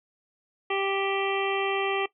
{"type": "harmonic tone with a mistuned harmonic", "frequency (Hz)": 392, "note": "G4", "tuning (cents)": 0, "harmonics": [1, 2, 3, 5, 6, 7, 8], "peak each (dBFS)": [-28, -31, -33, -35, -36, -36, -37], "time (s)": [0.7, 2.06], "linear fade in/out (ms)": 5, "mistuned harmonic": 7, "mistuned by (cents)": -24, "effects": ["noise-tail reverb RT60 0.1 s tail -18 dB re dry"]}